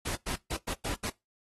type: noise bursts at uneven times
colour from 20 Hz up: pink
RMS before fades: -34 dBFS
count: 6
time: 0.05-0.16 / 0.26-0.36 / 0.5-0.57 / 0.67-0.74 / 0.84-0.95 / 1.03-1.1 s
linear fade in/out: 10 ms
effects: noise-tail reverb RT60 0.2 s tail -21 dB re dry + AAC 32 kbps